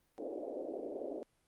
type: band-pass noise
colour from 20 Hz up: white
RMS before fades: -42 dBFS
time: 0.18-1.23 s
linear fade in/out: 0 ms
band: 270 to 620 Hz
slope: 48 dB/octave
effects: pink hiss -75 dBFS RMS until 1.47 s + Opus 32 kbps